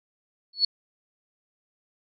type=tone with exponential growth; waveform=sine; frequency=4400 Hz; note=C#8; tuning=14 cents flat; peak=-14 dBFS; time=0.53-0.65 s; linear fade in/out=5 ms; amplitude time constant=25 ms; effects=none